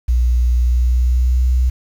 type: tone with pitch glide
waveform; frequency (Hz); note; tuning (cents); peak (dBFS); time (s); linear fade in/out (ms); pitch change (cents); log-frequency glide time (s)
sine; 60.4 to 62.75; B1 to B1; -38 to +28; -11; 0.08-1.7; 10; +66; 0.56-1.45
effects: 7-bit